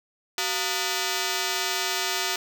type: ring-modulated tone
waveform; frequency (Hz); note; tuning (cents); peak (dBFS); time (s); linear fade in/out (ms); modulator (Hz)
5% pulse; 539; C#5; -49; -10; 0.38-2.36; 2; 160
effects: none